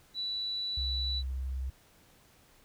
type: tone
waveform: sine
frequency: 3951 Hz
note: B7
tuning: in tune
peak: -32 dBFS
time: 0.14-1.23 s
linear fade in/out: 50 ms
type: tone with vibrato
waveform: sine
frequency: 65.41 Hz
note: C2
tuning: in tune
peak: -32 dBFS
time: 0.77-1.7 s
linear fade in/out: 5 ms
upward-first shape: sine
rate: 19 Hz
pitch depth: 33 cents each way
effects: pink hiss -62 dBFS RMS until 2.64 s